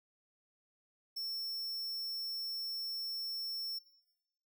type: tone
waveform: square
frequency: 5400 Hz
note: E8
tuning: 41 cents sharp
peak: -38 dBFS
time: 1.16-3.79 s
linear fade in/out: 10 ms
effects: noise-tail reverb RT60 1.0 s tail -20 dB re dry